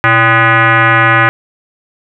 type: tone with frequency modulation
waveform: sine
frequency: 121 Hz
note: B2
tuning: 35 cents flat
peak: -5 dBFS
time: 0.04-1.29 s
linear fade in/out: 0 ms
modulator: 454 Hz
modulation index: 4.4
effects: none